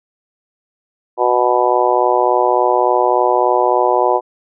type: harmonic tone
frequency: 123.47 Hz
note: B2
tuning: in tune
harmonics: 3 / 4 / 5 / 6 / 7 / 8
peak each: -18 / -18 / -18 / -18 / -18 / -18 dBFS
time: 1.17-4.21 s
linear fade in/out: 50 ms
effects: none